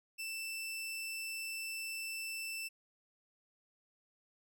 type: tone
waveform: sawtooth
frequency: 2662 Hz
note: E7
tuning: 16 cents sharp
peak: -36 dBFS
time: 0.18-2.69 s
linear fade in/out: 20 ms
effects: none

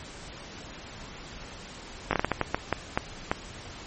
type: slowing click train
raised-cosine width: 0.5 ms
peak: -8 dBFS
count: 11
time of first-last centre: 2.11-3.315 s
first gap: 20 ms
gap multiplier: 1.37
effects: pink hiss -43 dBFS RMS until 3.86 s + MP3 32 kbps

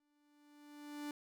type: tone with exponential growth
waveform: 45% pulse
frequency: 293.7 Hz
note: D4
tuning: in tune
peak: -40 dBFS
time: 0-1.11 s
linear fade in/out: 2 ms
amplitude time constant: 240 ms
effects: none

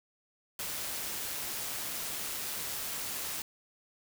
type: noise with amplitude modulation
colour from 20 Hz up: white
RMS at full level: -36 dBFS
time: 0.59-3.42 s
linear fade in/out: 2 ms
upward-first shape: sine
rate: 149 Hz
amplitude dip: 25%
effects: none

